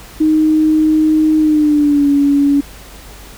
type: tone with pitch glide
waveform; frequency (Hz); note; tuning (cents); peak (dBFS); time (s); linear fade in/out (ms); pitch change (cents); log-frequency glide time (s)
sine; 311.1 to 283.6; D#4 to C#4; 0 to +40; -8; 0.2-2.61; 10; -160; 1.38-2.09
effects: added 50 Hz sine -37 dBFS peak until 3.37 s + pink hiss -37 dBFS RMS until 3.37 s